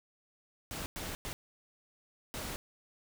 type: noise bursts at uneven times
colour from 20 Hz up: pink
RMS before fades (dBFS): -40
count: 4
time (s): 0.71-0.86 / 0.96-1.15 / 1.25-1.33 / 2.34-2.56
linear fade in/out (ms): 0
effects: none